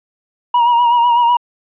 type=tone with vibrato; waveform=triangle; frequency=954 Hz; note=A#5; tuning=40 cents sharp; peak=-7 dBFS; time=0.54-1.37 s; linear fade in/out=5 ms; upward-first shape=sine; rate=8 Hz; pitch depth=42 cents each way; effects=resampled to 8000 Hz